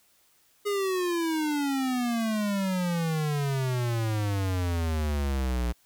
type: exponential sweep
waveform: square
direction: down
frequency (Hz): 415.3 to 58.27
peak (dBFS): -26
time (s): 0.65-5.73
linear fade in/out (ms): 20
effects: white hiss -64 dBFS RMS until 5.85 s